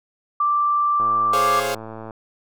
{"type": "tone", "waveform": "sine", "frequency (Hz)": 1174.7, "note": "D6", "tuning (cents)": 0, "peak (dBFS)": -16, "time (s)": [0.4, 1.6], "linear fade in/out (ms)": 5}
{"type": "click train", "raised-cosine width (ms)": 1, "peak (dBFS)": -21, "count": 124, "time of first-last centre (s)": [1, 2.108], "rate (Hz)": 111}
{"type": "chord", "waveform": "sawtooth", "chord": "Db major seventh", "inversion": "second", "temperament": "equal", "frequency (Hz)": [415.3, 523.3, 554.4, 698.5], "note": ["Ab4", "C5", "Db5", "F5"], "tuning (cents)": [0, 0, 0, 0], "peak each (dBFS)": -23, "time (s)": [1.33, 1.75], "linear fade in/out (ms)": 5}
{"effects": []}